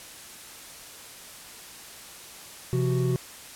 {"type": "tone cluster", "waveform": "triangle", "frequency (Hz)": [131, 171.2, 370], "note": ["C3", "F3", "F#4"], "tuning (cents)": [2, -34, 0], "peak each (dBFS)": [-22, -28, -26], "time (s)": [2.73, 3.16], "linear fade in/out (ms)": 0, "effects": ["white hiss -44 dBFS RMS until 3.55 s", "low-pass 12000 Hz 12 dB/octave"]}